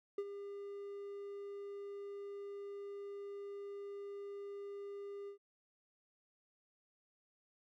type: tone with ADSR envelope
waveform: triangle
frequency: 402.3 Hz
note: G4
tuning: 45 cents sharp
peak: -32 dBFS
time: 0.18-5.38 s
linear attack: 4 ms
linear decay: 52 ms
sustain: -10 dB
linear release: 100 ms
effects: none